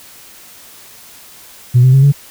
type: tone with pitch steps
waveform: sine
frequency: 123.47 / 129.23 / 135.27 / 141.58 Hz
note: B2 / C3 / C#3 / C#3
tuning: 0 / -21 / -42 / +37 cents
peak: -3 dBFS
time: 1.74-2.124 s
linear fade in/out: 20 ms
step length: 96 ms
effects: tanh soft clip ceiling -1 dBFS + white hiss -39 dBFS RMS until 2.3 s